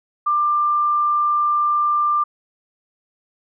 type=tone; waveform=sine; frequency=1189 Hz; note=D6; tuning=21 cents sharp; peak=-15 dBFS; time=0.26-2.24 s; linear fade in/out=10 ms; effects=none